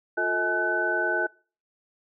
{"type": "tone cluster", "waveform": "sine", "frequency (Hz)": [354.8, 444, 636, 843, 1505], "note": ["F4", "A4", "D#5", "G#5", "F#6"], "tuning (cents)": [27, 16, 38, 26, 29], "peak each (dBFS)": [-30, -33, -31, -33, -25], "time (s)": [0.17, 1.27], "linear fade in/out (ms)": 10, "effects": ["noise-tail reverb RT60 0.4 s tail -24 dB re dry"]}